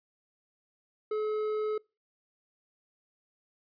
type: tone with hard clipping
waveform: triangle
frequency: 428.3 Hz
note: A4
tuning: 47 cents flat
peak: -30 dBFS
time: 1.11-1.78 s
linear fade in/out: 5 ms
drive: 10 dB
effects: noise-tail reverb RT60 0.3 s tail -26 dB re dry + resampled to 11025 Hz